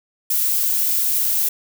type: noise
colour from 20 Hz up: violet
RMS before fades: -19 dBFS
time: 0.3-1.49 s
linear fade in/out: 5 ms
effects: none

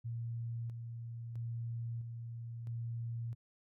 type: tone with tremolo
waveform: sine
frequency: 116.54 Hz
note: A#2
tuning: in tune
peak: -37 dBFS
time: 0.04-3.35 s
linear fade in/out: 20 ms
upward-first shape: square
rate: 0.76 Hz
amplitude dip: 40%
effects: none

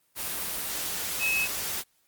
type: tone in noise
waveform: sine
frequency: 2576 Hz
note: E7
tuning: 41 cents flat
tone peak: -24 dBFS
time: 1.19-1.48 s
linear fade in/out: 50 ms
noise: white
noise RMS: -32 dBFS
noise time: 0.15-1.84 s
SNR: +5 dB
effects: white hiss -69 dBFS RMS until 2.07 s + Opus 24 kbps

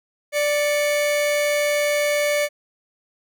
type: tone pair together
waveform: 45% pulse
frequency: 587.2 / 2217 Hz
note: D5 / C#7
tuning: 0 / 0 cents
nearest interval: octave + major seventh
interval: 2300 cents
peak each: -19 / -26 dBFS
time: 0.32-2.49 s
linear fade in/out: 50 ms
effects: none

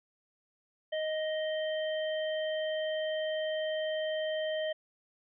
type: harmonic tone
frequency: 624 Hz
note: D#5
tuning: 5 cents sharp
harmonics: 1 / 3 / 5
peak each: -31 / -41 / -41 dBFS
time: 0.92-4.73 s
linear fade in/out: 10 ms
effects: none

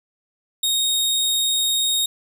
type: tone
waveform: sawtooth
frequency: 3729 Hz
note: A#7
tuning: in tune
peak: -15 dBFS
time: 0.63-2.06 s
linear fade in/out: 5 ms
effects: none

